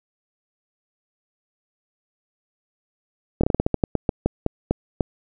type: slowing click train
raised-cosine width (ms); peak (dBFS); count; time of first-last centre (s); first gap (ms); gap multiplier
2; -5; 15; 3.41-5.008; 25; 1.21
effects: none